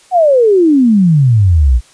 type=exponential sweep; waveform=sine; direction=down; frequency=758 to 55.8 Hz; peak=-5 dBFS; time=0.11-1.81 s; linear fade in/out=50 ms; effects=white hiss -45 dBFS RMS until 1.93 s + resampled to 22050 Hz